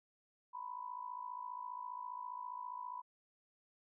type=tone with amplitude modulation; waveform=sine; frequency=990 Hz; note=B5; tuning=4 cents sharp; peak=-39 dBFS; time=0.53-3.02 s; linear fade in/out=20 ms; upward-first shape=sine; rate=54.9 Hz; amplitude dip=80%; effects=none